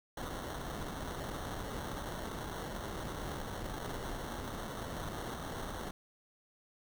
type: noise with sample-and-hold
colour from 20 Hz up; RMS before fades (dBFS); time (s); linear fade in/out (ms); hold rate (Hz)
pink; -41; 0.17-5.91; 5; 2450
effects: none